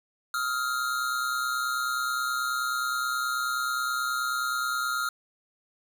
square tone pair together, 1267.5 / 1396.9 Hz, D#6 / F6, +32 / 0 cents, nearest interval major second, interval 168 cents, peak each -32 / -29 dBFS, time 0.34-5.09 s, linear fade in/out 2 ms, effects none

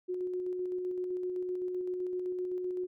sine tone with tremolo, 363.7 Hz, F#4, 30 cents flat, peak -31 dBFS, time 0.08-2.87 s, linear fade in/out 20 ms, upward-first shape square, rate 7.8 Hz, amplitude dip 25%, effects none

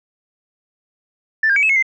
sine tone with pitch steps, 1767 / 1608 / 2278 / 2592 / 2176 / 2077 Hz, A6 / G6 / C#7 / E7 / C#7 / C7, +7 / +44 / +47 / -30 / -33 / -13 cents, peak -11 dBFS, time 1.43-1.826 s, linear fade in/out 5 ms, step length 66 ms, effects tanh soft clip ceiling -7 dBFS

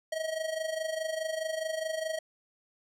square tone with amplitude modulation, 637 Hz, D#5, 41 cents sharp, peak -29 dBFS, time 0.12-2.19 s, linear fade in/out 5 ms, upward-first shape sine, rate 24.8 Hz, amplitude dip 70%, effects low-pass 11000 Hz 12 dB/octave

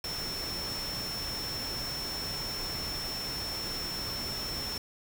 sine tone in noise, 5400 Hz, E8, 41 cents sharp, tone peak -35 dBFS, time 0.04-4.78 s, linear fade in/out 2 ms, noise pink, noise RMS -39 dBFS, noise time 0.04-4.78 s, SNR +1 dB, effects none

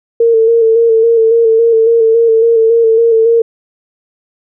sine tone with vibrato, 455.1 Hz, A#4, 42 cents flat, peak -5 dBFS, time 0.2-3.42 s, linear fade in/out 5 ms, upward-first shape square, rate 3.6 Hz, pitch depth 29 cents each way, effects none

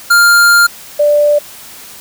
square / sine tone pair in turn, 1400 / 588.6 Hz, F6 / D5, +4 / +4 cents, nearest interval octave + minor third, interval 1500 cents, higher first, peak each -5 / -6 dBFS, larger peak first, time 0.1-0.67 / 0.99-1.39 s, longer first, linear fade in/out 10 ms, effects white hiss -33 dBFS RMS until 2 s

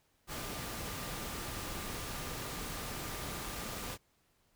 sine tone in noise, 1196 Hz, D6, 31 cents sharp, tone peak -52 dBFS, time 0.27-3.98 s, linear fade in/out 50 ms, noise pink, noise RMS -41 dBFS, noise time 0.27-3.98 s, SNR -14 dB, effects pink hiss -73 dBFS RMS until 4.55 s

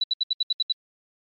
sine tone bursts, 3951 Hz, B7, in tune, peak -19 dBFS, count 8, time 0.01-0.724 s, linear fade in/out 5 ms, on 28 ms, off 70 ms, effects MP3 48 kbps

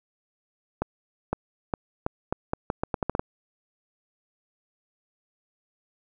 accelerating click train, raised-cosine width 1 ms, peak -11 dBFS, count 13, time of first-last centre 0.82-3.195 s, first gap 510 ms, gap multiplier 0.8, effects none

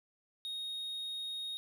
triangle tone, 3732 Hz, A#7, 1 cent sharp, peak -36 dBFS, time 0.45-1.57 s, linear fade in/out 0 ms, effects none

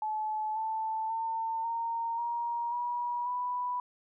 sine tone with pitch steps, 862 / 881.6 / 901.7 / 922.3 / 943.3 / 964.8 / 986.8 Hz, A5 / A5 / A5 / A#5 / A#5 / B5 / B5, -36 / +3 / +42 / -19 / +20 / -41 / -2 cents, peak -30 dBFS, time 0.02-3.8 s, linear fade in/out 2 ms, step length 540 ms, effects none

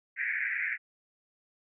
pink band-pass noise, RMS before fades -32 dBFS, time 0.16-0.78 s, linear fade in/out 50 ms, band 1600 to 2300 Hz, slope 96 dB/octave, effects none

